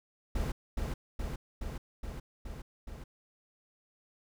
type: noise with echo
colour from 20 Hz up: brown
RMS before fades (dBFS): -32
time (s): 0.35-0.52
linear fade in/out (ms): 5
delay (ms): 420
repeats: 6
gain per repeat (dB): -2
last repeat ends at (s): 3.04
effects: none